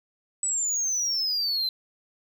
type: exponential sweep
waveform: sine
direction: down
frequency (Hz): 7990 to 4038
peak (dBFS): -21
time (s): 0.43-1.69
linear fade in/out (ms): 2
effects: tanh soft clip ceiling -23 dBFS